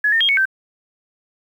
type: tone with pitch steps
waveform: sine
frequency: 1693 / 1818 / 3242 / 2218 / 1555 Hz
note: G#6 / A#6 / G#7 / C#7 / G6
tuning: +33 / -44 / -42 / 0 / -14 cents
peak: -13 dBFS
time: 0.04-0.455 s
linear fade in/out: 5 ms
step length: 83 ms
effects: 8-bit